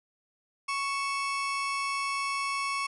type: tone pair together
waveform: 30% pulse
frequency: 1108.7 / 2637 Hz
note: C#6 / E7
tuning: 0 / 0 cents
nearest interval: octave + minor third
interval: 1500 cents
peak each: -27 / -34 dBFS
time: 0.68-2.87 s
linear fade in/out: 10 ms
effects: resampled to 24000 Hz